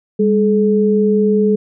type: tone pair together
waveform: sine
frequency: 201.8 / 427.5 Hz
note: G#3 / A4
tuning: -49 / -50 cents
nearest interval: octave + minor second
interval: 1299 cents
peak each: -13 dBFS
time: 0.19-1.56 s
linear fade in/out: 10 ms
effects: none